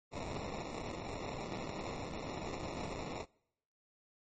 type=noise with sample-and-hold; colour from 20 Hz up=white; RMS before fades=-42 dBFS; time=0.11-3.26 s; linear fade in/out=50 ms; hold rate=1575 Hz; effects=noise-tail reverb RT60 0.8 s tail -26 dB re dry + MP3 32 kbps